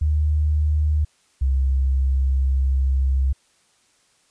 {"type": "tone pair in turn", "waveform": "sine", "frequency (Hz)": [75.6, 66.54], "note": ["D#2", "C2"], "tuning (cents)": [-49, 30], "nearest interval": "major second", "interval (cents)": 221, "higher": "first", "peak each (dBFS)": -16, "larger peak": "neither", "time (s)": [[0.01, 1.05], [1.41, 3.33]], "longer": "second", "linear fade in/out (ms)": 10, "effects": ["white hiss -61 dBFS RMS until 4.3 s", "resampled to 22050 Hz"]}